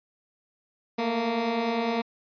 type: beating tone pair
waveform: 15% pulse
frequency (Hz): 222.2 / 232.1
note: A3 / A#3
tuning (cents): +17 / -7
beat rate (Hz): 9.9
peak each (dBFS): -27 / -19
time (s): 0.98-2.02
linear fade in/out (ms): 10
effects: resampled to 11025 Hz